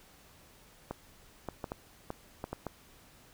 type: clicks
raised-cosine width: 1 ms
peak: -22 dBFS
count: 8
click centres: 0.91 / 1.487 / 1.642 / 1.719 / 2.104 / 2.441 / 2.53 / 2.667 s
effects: pink hiss -59 dBFS RMS until 3.33 s